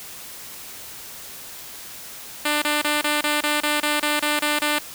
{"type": "tone bursts", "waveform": "5% pulse", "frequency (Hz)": 297.6, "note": "D4", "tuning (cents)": 23, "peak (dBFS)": -8, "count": 12, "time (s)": [2.45, 4.787], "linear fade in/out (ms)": 5, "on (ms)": 170, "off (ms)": 27, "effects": ["white hiss -38 dBFS RMS until 4.94 s"]}